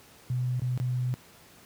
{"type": "tone with dropouts", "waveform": "sine", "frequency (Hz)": 125.3, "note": "B2", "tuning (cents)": 25, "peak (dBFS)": -25, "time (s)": [0.3, 1.14], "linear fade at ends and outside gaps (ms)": 0, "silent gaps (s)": [[0.595, 0.619], [0.776, 0.8]], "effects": ["pink hiss -54 dBFS RMS until 1.65 s", "high-pass 80 Hz 12 dB/octave"]}